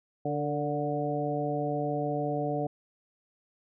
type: harmonic tone with a mistuned harmonic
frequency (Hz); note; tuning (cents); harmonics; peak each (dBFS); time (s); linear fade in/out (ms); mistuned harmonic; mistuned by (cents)
146.2; D3; -7; 1 / 2 / 3 / 4 / 5; -34 / -34 / -34 / -34 / -34; 0.25-2.67; 5; 3; +35
effects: none